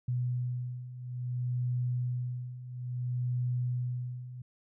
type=beating tone pair; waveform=sine; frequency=123.47 / 124.06 Hz; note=B2 / B2; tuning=0 / +8 cents; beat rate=0.59 Hz; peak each=-36 / -32 dBFS; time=0.08-4.42 s; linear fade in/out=5 ms; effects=none